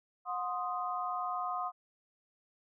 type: chord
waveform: sine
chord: C diminished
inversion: second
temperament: equal with one note detuned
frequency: 725.2 / 1046.5 / 1244.5 Hz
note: Gb5 / C6 / Eb6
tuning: -35 / 0 / 0 cents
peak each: -37 / -38 / -37 dBFS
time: 0.25-1.72 s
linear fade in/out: 50 ms
effects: none